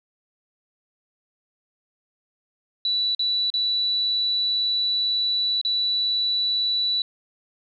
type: tone with dropouts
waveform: sine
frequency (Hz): 3951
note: B7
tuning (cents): 0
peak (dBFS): -20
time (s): 2.85-7.02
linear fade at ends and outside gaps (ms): 2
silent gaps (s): 3.149-3.193 / 3.502-3.539 / 5.614-5.649
effects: none